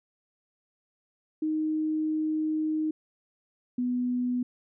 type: tone pair in turn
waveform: sine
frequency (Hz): 311.1 / 247.5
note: D#4 / B3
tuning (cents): 0 / +4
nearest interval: major third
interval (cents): 396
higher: first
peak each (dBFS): -25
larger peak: neither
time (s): 1.42-2.91 / 3.78-4.43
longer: first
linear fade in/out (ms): 5
effects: none